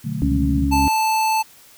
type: chord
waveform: sine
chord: B minor seventh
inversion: none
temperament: equal with one note detuned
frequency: 123.47 / 148.62 / 185 / 220 Hz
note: B2 / D3 / F#3 / A3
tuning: 0 / +21 / 0 / 0 cents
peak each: -29 / -26 / -30 / -28 dBFS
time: 0.04-0.65 s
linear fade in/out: 10 ms
type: harmonic tone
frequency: 69.3 Hz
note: C#2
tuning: in tune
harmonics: 1 / 2 / 3 / 4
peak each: -20 / -28 / -29 / -19 dBFS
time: 0.22-0.88 s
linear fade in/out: 0 ms
type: tone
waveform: square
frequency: 878 Hz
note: A5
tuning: 4 cents flat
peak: -17 dBFS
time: 0.71-1.43 s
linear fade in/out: 20 ms
effects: white hiss -48 dBFS RMS until 1.77 s